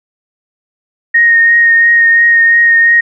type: tone with vibrato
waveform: sine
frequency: 1858 Hz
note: A#6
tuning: 6 cents flat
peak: -4 dBFS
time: 1.14-3.01 s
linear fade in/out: 10 ms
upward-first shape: triangle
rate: 2.9 Hz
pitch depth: 18 cents each way
effects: none